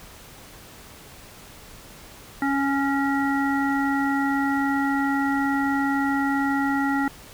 harmonic tone with a mistuned harmonic, 277.2 Hz, C#4, in tune, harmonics 1 / 3 / 5 / 7, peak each -22 / -27 / -29 / -30 dBFS, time 2.42-7.08 s, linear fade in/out 2 ms, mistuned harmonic 7, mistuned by -19 cents, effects pink hiss -45 dBFS RMS until 7.33 s

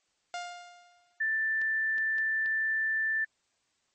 sawtooth tone with exponential decay, 705 Hz, F5, 16 cents sharp, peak -29 dBFS, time 0.34-1.22 s, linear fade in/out 1 ms, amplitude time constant 190 ms
sine tone, 1769 Hz, A6, 9 cents sharp, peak -26 dBFS, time 1.2-3.25 s, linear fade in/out 10 ms
clicks, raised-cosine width 0.2 ms, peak -30 dBFS, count 4, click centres 1.616 / 1.982 / 2.183 / 2.46 s
effects white hiss -74 dBFS RMS until 3.94 s + MP3 32 kbps

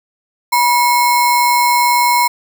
sine tone with sample-and-hold, 969 Hz, B5, 33 cents flat, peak -9 dBFS, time 0.52-2.28 s, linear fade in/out 10 ms, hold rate 3150 Hz, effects none

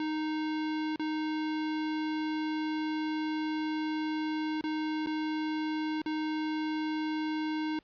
square tone with dropouts, 310 Hz, D#4, 6 cents flat, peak -31 dBFS, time 0-7.79 s, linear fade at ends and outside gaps 2 ms, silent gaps 0.96-0.995 / 4.611-4.639 / 5.062-5.07 / 6.018-6.06 s, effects pink hiss -67 dBFS RMS until 7.83 s + resampled to 11025 Hz

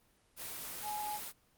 sine tone in noise, 841 Hz, G#5, 22 cents sharp, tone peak -37 dBFS, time 0.82-1.2 s, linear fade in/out 50 ms, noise white, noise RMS -43 dBFS, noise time 0.36-1.33 s, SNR +3 dB, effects pink hiss -70 dBFS RMS until 1.57 s + Opus 24 kbps

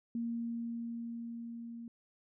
sine tone with level ramp, 233.1 Hz, A#3, in tune, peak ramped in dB -33 to -43 dBFS, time 0.15-1.88 s, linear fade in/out 2 ms, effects none

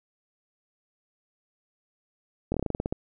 slowing click train, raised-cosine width 2 ms, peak -14 dBFS, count 11, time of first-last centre 2.52-2.925 s, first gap 22 ms, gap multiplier 1.13, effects none

